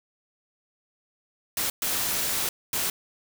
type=noise bursts at uneven times; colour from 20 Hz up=white; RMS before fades=-27 dBFS; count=3; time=1.57-1.7 / 1.82-2.49 / 2.73-2.9 s; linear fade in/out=2 ms; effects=none